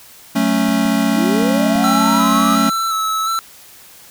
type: chord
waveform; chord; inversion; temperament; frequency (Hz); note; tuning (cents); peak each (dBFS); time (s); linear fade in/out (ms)
square; F# minor; none; equal with one note detuned; 185 / 220 / 276.1; F#3 / A3 / C#4; 0 / 0 / -7; -22 / -17 / -18; 0.35-2.7; 10
type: clicks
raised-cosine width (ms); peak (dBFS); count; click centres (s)
3; -23 / -24 / -27 / -19; 4; 0.689 / 0.856 / 1.426 / 1.758
type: linear sweep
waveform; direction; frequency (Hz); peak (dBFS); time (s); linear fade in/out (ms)
sine; up; 291.4 to 1215; -19; 1.16-2.55; 5
type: tone with vibrato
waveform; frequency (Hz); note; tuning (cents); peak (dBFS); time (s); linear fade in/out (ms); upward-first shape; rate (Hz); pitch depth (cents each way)
square; 1318.5; E6; 0; -17; 1.84-3.39; 0; square; 1.4; 22
effects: white hiss -42 dBFS RMS until 4.1 s